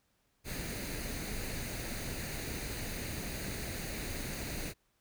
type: noise with comb filter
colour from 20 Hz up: pink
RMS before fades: -39 dBFS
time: 0.44-4.74 s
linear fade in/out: 50 ms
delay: 0.46 ms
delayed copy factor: +0.55
effects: pink hiss -75 dBFS RMS until 5 s